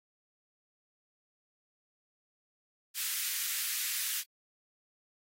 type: high-pass noise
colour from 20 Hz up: white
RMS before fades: -34 dBFS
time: 2.94-4.24 s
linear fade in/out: 50 ms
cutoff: 1600 Hz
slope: 24 dB/octave
effects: AAC 48 kbps